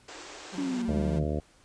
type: band-pass noise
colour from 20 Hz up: pink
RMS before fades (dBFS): -45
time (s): 0.08-0.82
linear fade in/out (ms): 5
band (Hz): 290 to 8100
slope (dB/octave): 96
type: tone with vibrato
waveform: 30% pulse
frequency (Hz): 185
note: F#3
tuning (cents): 0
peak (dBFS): -35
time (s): 0.52-1.2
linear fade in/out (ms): 20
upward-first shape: square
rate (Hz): 18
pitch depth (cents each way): 90
type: linear sweep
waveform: sine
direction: down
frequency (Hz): 287.5 to 150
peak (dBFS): -28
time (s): 0.58-1.24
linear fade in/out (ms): 2
type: harmonic tone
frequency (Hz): 75.1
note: D2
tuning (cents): +39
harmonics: 1 / 2 / 3 / 4 / 5 / 6 / 7 / 8 / 9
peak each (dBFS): -31 / -34 / -36 / -37 / -38 / -39 / -39 / -40 / -41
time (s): 0.88-1.4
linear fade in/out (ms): 5
effects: pink hiss -60 dBFS RMS until 1.64 s + resampled to 22050 Hz